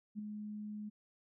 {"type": "tone with ADSR envelope", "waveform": "sine", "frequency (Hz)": 210.4, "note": "G#3", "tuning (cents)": 23, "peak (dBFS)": -36, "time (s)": [0.15, 0.9], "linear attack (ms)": 40, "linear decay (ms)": 6, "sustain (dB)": -5, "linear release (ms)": 18, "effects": []}